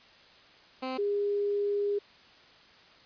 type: tone pair in turn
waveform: 15% pulse / sine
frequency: 259.4 / 407.4 Hz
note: C4 / G#4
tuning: -15 / -33 cents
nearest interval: minor sixth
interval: 782 cents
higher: second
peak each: -26 dBFS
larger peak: neither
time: 0.82-0.98 / 0.98-1.99 s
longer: second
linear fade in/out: 10 ms
effects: white hiss -56 dBFS RMS until 3.05 s + resampled to 11025 Hz